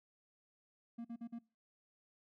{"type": "tone bursts", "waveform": "triangle", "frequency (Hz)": 233.1, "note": "A#3", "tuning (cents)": 0, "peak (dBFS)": -40, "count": 4, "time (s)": [0.98, 1.39], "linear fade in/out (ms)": 10, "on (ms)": 68, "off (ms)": 46, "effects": ["noise-tail reverb RT60 0.4 s tail -24 dB re dry"]}